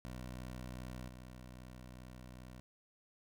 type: tone with level steps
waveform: 15% pulse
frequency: 62.5 Hz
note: B1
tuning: 21 cents sharp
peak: -38 / -44 dBFS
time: 0.05-2.6 s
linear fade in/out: 0 ms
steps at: 1.08 s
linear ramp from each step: 5 ms
effects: none